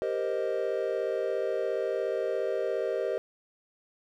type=chord; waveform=triangle; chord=C minor seventh; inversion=second; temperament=equal; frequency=392 / 466.2 / 523.3 / 622.3 Hz; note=G4 / Bb4 / C5 / Eb5; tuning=0 / 0 / 0 / 0 cents; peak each=-31 dBFS; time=0.02-3.18 s; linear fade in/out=0 ms; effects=none